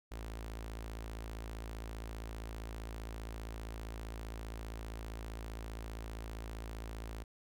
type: tone with notch filter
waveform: sawtooth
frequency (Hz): 55.2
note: A1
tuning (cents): +6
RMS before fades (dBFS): -44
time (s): 0.11-7.24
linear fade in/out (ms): 10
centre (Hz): 150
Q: 1.2
effects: none